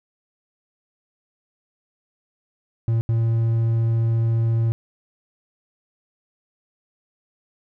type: tone bursts at uneven times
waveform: triangle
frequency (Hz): 114.3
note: A#2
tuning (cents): -34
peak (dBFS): -15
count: 2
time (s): 2.88-3.01 / 3.09-4.72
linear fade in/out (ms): 0
effects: none